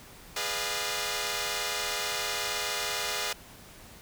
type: chord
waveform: 5% pulse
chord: G# diminished seventh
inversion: none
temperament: equal with one note detuned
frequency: 415.3 / 493.9 / 602.8 / 698.5 Hz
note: G#4 / B4 / D5 / F5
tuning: 0 / 0 / +45 / 0 cents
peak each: -24 dBFS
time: 0.36-3.33 s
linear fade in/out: 5 ms
effects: pink hiss -50 dBFS RMS until 4.01 s

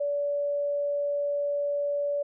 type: tone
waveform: sine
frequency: 575 Hz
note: D5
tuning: 37 cents flat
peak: -25 dBFS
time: 0-2.23 s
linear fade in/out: 10 ms
effects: none

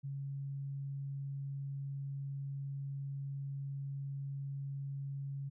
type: tone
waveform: sine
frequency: 138.59 Hz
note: C#3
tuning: in tune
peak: -38 dBFS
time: 0.03-5.5 s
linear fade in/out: 20 ms
effects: none

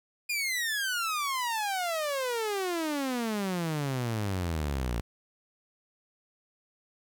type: exponential sweep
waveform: sawtooth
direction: down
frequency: 2461 to 55.5 Hz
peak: -25 dBFS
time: 0.29-5.01 s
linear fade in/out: 10 ms
effects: 10-bit

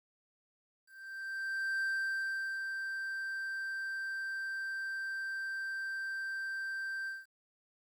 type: tone with ADSR envelope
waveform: triangle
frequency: 1568 Hz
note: G6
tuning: in tune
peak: -29 dBFS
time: 0.86-7.26 s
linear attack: 960 ms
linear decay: 760 ms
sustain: -5 dB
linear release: 190 ms
effects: 11-bit

